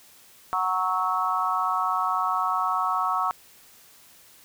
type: chord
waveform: sine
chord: F# dominant seventh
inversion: none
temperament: equal with one note detuned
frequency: 740 / 932.3 / 1108.7 / 1300.4 Hz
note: F#5 / A#5 / C#6 / E6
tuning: 0 / 0 / 0 / -24 cents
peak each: -29 / -30 / -26 / -27 dBFS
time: 0.53-3.31 s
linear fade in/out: 0 ms
effects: white hiss -53 dBFS RMS until 4.44 s